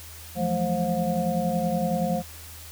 sine tone cluster, 169.3 / 180 / 217.1 / 527 / 715 Hz, E3 / F#3 / A3 / C5 / F5, +46 / -47 / -23 / +12 / +41 cents, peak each -29 dBFS, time 0.35-2.23 s, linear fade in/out 50 ms, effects added 81 Hz sine -44 dBFS peak until 2.71 s + white hiss -44 dBFS RMS until 2.71 s

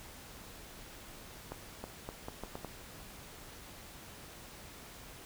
accelerating click train, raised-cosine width 1 ms, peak -26 dBFS, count 7, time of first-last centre 1.52-2.647 s, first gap 320 ms, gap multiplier 0.78, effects pink hiss -51 dBFS RMS until 5.25 s

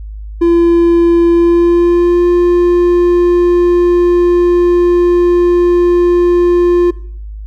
triangle tone with pitch glide, 340.7 to 350.9 Hz, F4 to F4, -43 to +8 cents, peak -4 dBFS, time 0.41-6.91 s, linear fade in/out 10 ms, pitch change +51 cents, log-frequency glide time 1.32-2.27 s, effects noise-tail reverb RT60 0.6 s tail -19 dB re dry + added 52 Hz sine -23 dBFS peak until 7.46 s

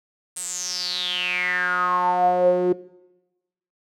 sawtooth tone with band-pass filter sweep, 180 Hz, F#3, 47 cents flat, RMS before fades -22 dBFS, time 0.36-2.73 s, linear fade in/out 10 ms, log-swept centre 8800 to 380 Hz, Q 9.3, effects noise-tail reverb RT60 1.0 s tail -20 dB re dry

